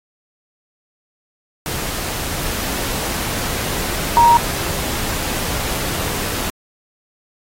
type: tone in noise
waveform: sine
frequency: 941 Hz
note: A#5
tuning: 16 cents sharp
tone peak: -7 dBFS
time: 4.17-4.37 s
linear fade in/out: 0 ms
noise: pink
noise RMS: -23 dBFS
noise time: 1.66-6.5 s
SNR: +13 dB
effects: AAC 48 kbps